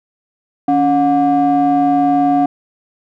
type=ring-modulated tone; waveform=triangle; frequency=220.4 Hz; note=A3; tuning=3 cents sharp; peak=-5 dBFS; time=0.68-2.46 s; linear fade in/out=5 ms; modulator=502 Hz; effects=none